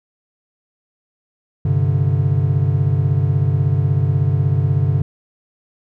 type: chord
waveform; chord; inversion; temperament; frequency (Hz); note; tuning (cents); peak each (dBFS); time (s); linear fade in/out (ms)
triangle; G suspended fourth; none; just; 98 / 130.67 / 147; G2 / C3 / D3; 0 / -2 / +2; -16; 1.65-5.02; 5
effects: none